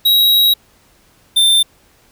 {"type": "tone pair in turn", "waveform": "square", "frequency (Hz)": [3836, 3578], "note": ["A#7", "A7"], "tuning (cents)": [49, 28], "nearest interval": "minor second", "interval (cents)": 121, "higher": "first", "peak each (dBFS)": -9, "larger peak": "neither", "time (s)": [[0.05, 0.54], [1.36, 1.63]], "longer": "first", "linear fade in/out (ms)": 10, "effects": ["pink hiss -52 dBFS RMS until 2.11 s"]}